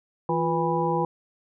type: harmonic tone with a mistuned harmonic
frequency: 163.9 Hz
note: E3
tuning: 10 cents flat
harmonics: 1 / 2 / 3 / 5 / 6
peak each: -28 / -28 / -28 / -28 / -28 dBFS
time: 0.29-1.05 s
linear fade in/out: 2 ms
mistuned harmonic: 2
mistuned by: +110 cents
effects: none